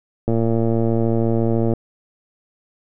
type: click train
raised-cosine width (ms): 2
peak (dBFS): -7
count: 167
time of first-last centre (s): 0.28-1.736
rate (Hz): 114
effects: none